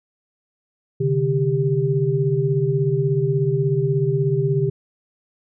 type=tone cluster; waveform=sine; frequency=133.3 / 149.8 / 394.7 Hz; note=C3 / D3 / G4; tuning=+33 / +35 / +12 cents; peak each=-21 dBFS; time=1-4.7 s; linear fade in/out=10 ms; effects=none